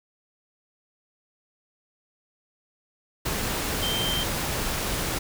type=tone in noise; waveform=sine; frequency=3136 Hz; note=G7; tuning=in tune; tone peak=-27 dBFS; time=3.82-4.24 s; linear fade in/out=10 ms; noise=pink; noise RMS=-28 dBFS; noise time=3.25-5.19 s; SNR=-2 dB; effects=none